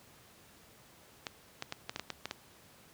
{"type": "clicks", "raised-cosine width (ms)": 0.2, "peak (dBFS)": -19, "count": 9, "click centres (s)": [1.268, 1.624, 1.724, 1.895, 1.961, 1.996, 2.103, 2.256, 2.311], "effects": ["pink hiss -59 dBFS RMS until 2.93 s", "high-pass 80 Hz 12 dB/octave"]}